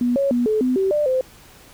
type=tone with pitch steps; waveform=sine; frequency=243.5 / 554 / 242.3 / 431.6 / 254 / 385 / 595 / 517 Hz; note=B3 / C#5 / B3 / A4 / B3 / G4 / D5 / C5; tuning=-24 / -1 / -33 / -33 / +49 / -31 / +22 / -21 cents; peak=-16 dBFS; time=0.01-1.21 s; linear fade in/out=2 ms; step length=150 ms; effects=pink hiss -47 dBFS RMS until 1.73 s